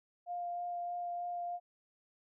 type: tone with vibrato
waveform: sine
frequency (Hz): 702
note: F5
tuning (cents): +9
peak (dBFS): -36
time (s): 0.26-1.6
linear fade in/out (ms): 50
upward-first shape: sine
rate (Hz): 3.2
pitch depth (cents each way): 9
effects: none